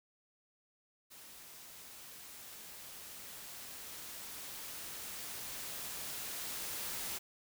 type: noise with level ramp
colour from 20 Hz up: white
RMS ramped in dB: -54 to -40 dBFS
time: 1.1-7.19 s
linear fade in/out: 20 ms
effects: none